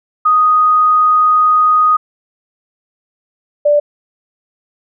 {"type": "tone pair in turn", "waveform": "sine", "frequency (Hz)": [1244.5, 587.3], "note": ["D#6", "D5"], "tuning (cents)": [0, 0], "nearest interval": "octave + minor second", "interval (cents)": 1300, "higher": "first", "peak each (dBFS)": -7, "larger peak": "neither", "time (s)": [[0.25, 1.97], [3.65, 3.8]], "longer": "first", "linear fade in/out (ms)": 10, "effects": []}